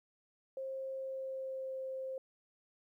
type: tone with pitch glide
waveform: sine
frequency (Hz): 532 to 526.5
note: C5 to C5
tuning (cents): +29 to +11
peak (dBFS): -38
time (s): 0.57-2.18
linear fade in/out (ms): 2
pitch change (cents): -18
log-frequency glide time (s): 0.94-1.79
effects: 13-bit